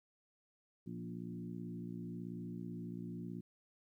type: harmonic tone with a mistuned harmonic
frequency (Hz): 58.2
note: A#1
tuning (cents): -2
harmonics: 2 / 3 / 4 / 5 / 6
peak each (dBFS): -50 / -45 / -48 / -51 / -53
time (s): 0.86-3.41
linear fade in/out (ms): 10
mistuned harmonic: 4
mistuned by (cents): +21
effects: 13-bit